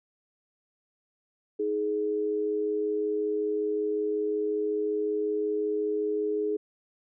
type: tone pair together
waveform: sine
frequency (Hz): 314.8 / 420.2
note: D#4 / G#4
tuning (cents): +20 / +20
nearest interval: perfect fourth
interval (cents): 500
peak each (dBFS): -33 / -26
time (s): 1.59-6.57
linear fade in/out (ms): 10
effects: none